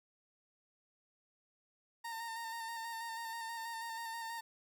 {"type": "tone with vibrato", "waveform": "30% pulse", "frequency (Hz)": 915, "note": "A#5", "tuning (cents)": -32, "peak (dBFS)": -38, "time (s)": [2.04, 4.41], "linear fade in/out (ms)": 10, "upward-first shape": "square", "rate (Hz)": 6.2, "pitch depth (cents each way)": 23, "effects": ["13-bit"]}